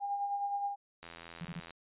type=tone with tremolo; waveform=sine; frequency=806 Hz; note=G5; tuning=48 cents sharp; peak=-30 dBFS; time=0-0.76 s; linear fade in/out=50 ms; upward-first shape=sine; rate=9.6 Hz; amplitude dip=45%
type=click train; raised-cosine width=0.3 ms; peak=-31 dBFS; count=58; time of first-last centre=1.03-1.707 s; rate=84.2 Hz
type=tone bursts; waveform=sine; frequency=169 Hz; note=E3; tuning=43 cents sharp; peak=-38 dBFS; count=3; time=1.41-1.598 s; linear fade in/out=2 ms; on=40 ms; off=34 ms
effects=resampled to 8000 Hz